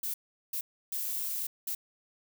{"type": "noise bursts at uneven times", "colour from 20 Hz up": "violet", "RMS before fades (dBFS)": -34, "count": 4, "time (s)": [[0.03, 0.14], [0.53, 0.61], [0.92, 1.47], [1.67, 1.75]], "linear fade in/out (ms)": 5, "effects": []}